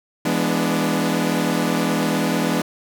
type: chord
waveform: sawtooth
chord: E dominant seventh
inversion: none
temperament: equal with one note detuned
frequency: 167.69 / 207.7 / 246.9 / 293.7 Hz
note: E3 / G#3 / B3 / D4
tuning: +30 / 0 / 0 / 0 cents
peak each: -20 dBFS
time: 0.25-2.62 s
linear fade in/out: 5 ms
effects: none